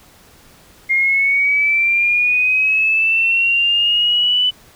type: linear sweep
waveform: sine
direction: up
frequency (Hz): 2122 to 3000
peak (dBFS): -12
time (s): 0.89-4.51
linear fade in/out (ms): 20
effects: pink hiss -47 dBFS RMS until 4.75 s